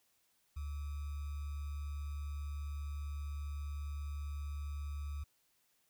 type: tone with sample-and-hold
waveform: sine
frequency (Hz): 72.5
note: D2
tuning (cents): -22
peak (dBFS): -38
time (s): 0.56-5.24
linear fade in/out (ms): 10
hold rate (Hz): 1225
effects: white hiss -75 dBFS RMS until 5.89 s